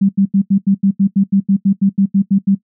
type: tone bursts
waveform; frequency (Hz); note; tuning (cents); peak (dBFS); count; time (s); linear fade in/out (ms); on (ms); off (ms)
sine; 196; G3; 0; -8; 16; 0.01-2.551; 10; 81; 83
effects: noise-tail reverb RT60 0.1 s tail -18 dB re dry